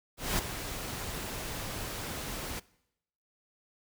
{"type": "noise with ADSR envelope", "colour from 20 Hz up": "pink", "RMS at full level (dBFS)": -28, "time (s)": [0.17, 2.6], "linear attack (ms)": 220, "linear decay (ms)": 4, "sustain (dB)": -10, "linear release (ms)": 11, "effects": ["noise-tail reverb RT60 0.8 s tail -22 dB re dry"]}